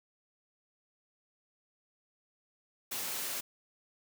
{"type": "high-pass noise", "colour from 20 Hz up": "white", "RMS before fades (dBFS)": -37, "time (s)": [2.91, 3.41], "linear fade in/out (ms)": 10, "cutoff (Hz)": 150, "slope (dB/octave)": 12, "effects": []}